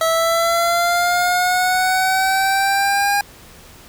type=linear sweep; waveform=25% pulse; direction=up; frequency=650 to 813 Hz; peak=-11 dBFS; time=0.01-3.21 s; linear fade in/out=2 ms; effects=pink hiss -43 dBFS RMS until 3.88 s